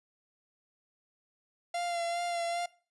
45% pulse tone with vibrato, 690 Hz, F5, 21 cents flat, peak -31 dBFS, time 1.74-2.66 s, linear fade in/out 5 ms, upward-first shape sine, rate 2.5 Hz, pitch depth 23 cents each way, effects noise-tail reverb RT60 0.4 s tail -21 dB re dry + resampled to 24000 Hz

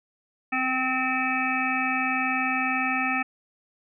harmonic tone with a mistuned harmonic, 258.7 Hz, C4, 19 cents flat, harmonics 1 / 3 / 5 / 7 / 9 / 10, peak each -30 / -30 / -30 / -30 / -30 / -30 dBFS, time 0.52-3.23 s, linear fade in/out 10 ms, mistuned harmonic 9, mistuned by -16 cents, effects none

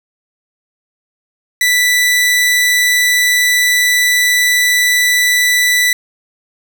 sawtooth tone, 1975.5 Hz, B6, in tune, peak -6 dBFS, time 1.61-5.93 s, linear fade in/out 2 ms, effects none

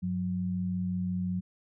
sine tone pair together, 96.4 / 181.98 Hz, G2 / F#3, -28 / -28 cents, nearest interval major seventh, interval 1100 cents, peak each -36 / -29 dBFS, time 0.02-1.41 s, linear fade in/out 20 ms, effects none

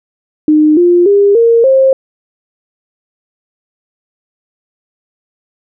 sine tone with pitch steps, 305.5 / 350.9 / 403.1 / 463.1 / 531.9 Hz, D#4 / F4 / G4 / A#4 / C5, -32 / +8 / +48 / -11 / +28 cents, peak -4 dBFS, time 0.48-1.93 s, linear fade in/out 2 ms, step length 290 ms, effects none

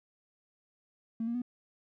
triangle tone with pitch steps, 226.5 / 234.9 / 245.8 Hz, A#3 / A#3 / B3, -50 / +13 / -8 cents, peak -27 dBFS, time 1.2-1.419 s, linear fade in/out 5 ms, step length 73 ms, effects tanh soft clip ceiling -28 dBFS

